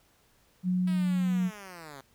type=tone with pitch glide; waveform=sine; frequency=182 to 183.58 Hz; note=F#3 to F#3; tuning=-28 to -13 cents; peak=-24 dBFS; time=0.63-1.51 s; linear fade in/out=50 ms; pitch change=+15 cents; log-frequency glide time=1.15-1.34 s
type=linear sweep; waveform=5% pulse; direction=down; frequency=326.3 to 130.81 Hz; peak=-32 dBFS; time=0.87-2.01 s; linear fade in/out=5 ms
effects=pink hiss -65 dBFS RMS until 2.14 s